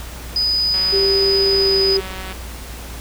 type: tone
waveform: sine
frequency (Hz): 4978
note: D#8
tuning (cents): 0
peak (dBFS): -15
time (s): 0.36-1.97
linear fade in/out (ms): 2
type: click train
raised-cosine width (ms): 0.3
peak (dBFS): -16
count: 299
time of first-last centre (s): 0.74-2.325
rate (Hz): 188
type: tone with pitch glide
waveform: sine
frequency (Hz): 392 to 388.4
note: G4 to G4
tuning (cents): 0 to -16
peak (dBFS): -16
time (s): 0.92-2.01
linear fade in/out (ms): 20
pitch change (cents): -16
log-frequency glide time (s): 1.54-1.81
effects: added 59 Hz sine -31 dBFS peak until 3 s + pink hiss -35 dBFS RMS until 3 s